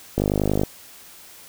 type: click train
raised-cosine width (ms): 2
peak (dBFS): -7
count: 24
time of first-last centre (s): 0.18-0.635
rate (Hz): 50.6
effects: white hiss -45 dBFS RMS until 1.48 s